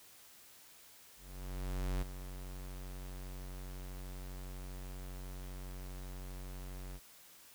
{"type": "tone with ADSR envelope", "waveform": "square", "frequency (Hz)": 46.25, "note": "F#1", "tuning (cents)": 0, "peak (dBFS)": -33, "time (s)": [1.16, 7], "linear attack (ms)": 860, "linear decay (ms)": 12, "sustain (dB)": -11, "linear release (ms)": 46, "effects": ["white hiss -59 dBFS RMS until 7.54 s"]}